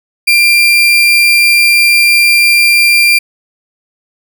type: tone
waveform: 35% pulse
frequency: 2379 Hz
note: D7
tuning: 22 cents sharp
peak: -3 dBFS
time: 0.27-3.19 s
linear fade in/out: 10 ms
effects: none